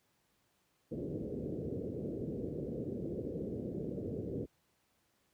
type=low-pass noise; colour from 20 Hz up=white; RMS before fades=-39 dBFS; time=0.91-4.46 s; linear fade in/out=10 ms; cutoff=490 Hz; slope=48 dB/octave; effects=pink hiss -75 dBFS RMS until 5.33 s + high-pass 80 Hz 12 dB/octave